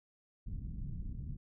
pink low-pass noise, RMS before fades -41 dBFS, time 0.46-1.37 s, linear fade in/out 10 ms, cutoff 190 Hz, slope 24 dB/octave, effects none

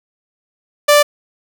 sawtooth tone, 587.3 Hz, D5, in tune, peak -3 dBFS, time 0.88-1.03 s, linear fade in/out 10 ms, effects none

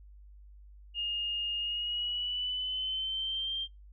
sine tone with pitch glide, 2840 to 3169 Hz, F7 to G7, +28 to +18 cents, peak -31 dBFS, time 0.94-3.68 s, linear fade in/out 50 ms, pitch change +190 cents, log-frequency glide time 1.58-3.53 s, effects noise-tail reverb RT60 0.2 s tail -25 dB re dry + added 50 Hz sine -50 dBFS peak until 3.92 s

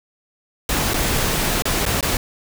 pink noise with dropouts, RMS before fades -20 dBFS, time 0.69-2.17 s, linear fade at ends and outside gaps 2 ms, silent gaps 0.936-0.941 / 1.622-1.654 / 1.854-1.862 / 2.009-2.027 s, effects none

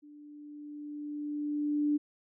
sine tone with level ramp, 295 Hz, D4, 8 cents sharp, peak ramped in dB -50 to -24 dBFS, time 0.02-1.98 s, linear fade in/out 20 ms, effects none

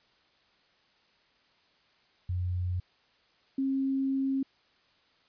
sine tone pair in turn, 90.1 / 269.2 Hz, F#2 / C4, -45 / +49 cents, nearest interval octave + perfect fifth, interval 1894 cents, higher second, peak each -28 / -26 dBFS, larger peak second, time 2.29-2.8 / 3.58-4.43 s, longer second, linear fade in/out 5 ms, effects white hiss -66 dBFS RMS until 5.28 s + resampled to 11025 Hz

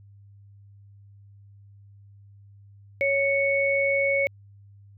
sine tone pair together, 555.1 / 2217 Hz, C#5 / C#7, +2 / 0 cents, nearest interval 2 octaves, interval 2398 cents, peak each -23 dBFS, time 3.01-4.27 s, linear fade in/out 0 ms, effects added 100 Hz sine -48 dBFS peak until 4.97 s

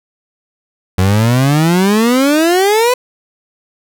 30% pulse exponential sweep, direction up, 90.2 to 510 Hz, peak -6 dBFS, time 0.98-2.94 s, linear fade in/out 5 ms, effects none

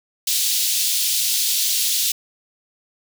pink high-pass noise, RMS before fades -20 dBFS, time 0.27-2.12 s, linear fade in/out 5 ms, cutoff 3400 Hz, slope 24 dB/octave, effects none

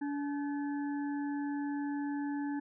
harmonic tone with a mistuned harmonic, 286.7 Hz, D4, 42 cents flat, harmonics 1 / 3 / 5 / 6, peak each -33 / -44 / -53 / -49 dBFS, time 0.01-2.6 s, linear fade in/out 10 ms, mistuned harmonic 5, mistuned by +110 cents, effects none

